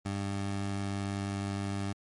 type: tone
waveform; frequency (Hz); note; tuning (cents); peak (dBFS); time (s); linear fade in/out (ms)
20% pulse; 99.3; G2; +23; -27; 0.05-1.93; 10
effects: MP3 48 kbps